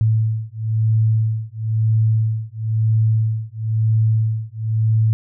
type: beating tone pair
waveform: sine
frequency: 110 / 111 Hz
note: A2 / A2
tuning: 0 / +16 cents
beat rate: 1 Hz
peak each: -18 dBFS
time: 0.01-5.13 s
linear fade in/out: 0 ms
effects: none